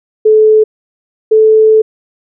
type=tone pair in turn; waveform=sine; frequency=432.8 / 436.6 Hz; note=A4 / A4; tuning=-29 / -13 cents; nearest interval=unison; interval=16 cents; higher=second; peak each=-3 dBFS; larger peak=neither; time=0.25-0.64 / 1.31-1.82 s; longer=second; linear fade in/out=10 ms; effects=none